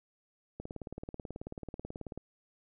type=click train; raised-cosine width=2 ms; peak=-27 dBFS; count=30; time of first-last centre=0.6-2.176 s; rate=18.4 Hz; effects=none